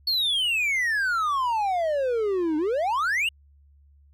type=exponential two-way sweep; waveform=triangle; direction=down then up; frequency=4435 to 298.3 to 2942 Hz; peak=-20 dBFS; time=0.07-3.29 s; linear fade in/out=5 ms; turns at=2.57 s; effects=added 71 Hz sine -53 dBFS peak until 4.13 s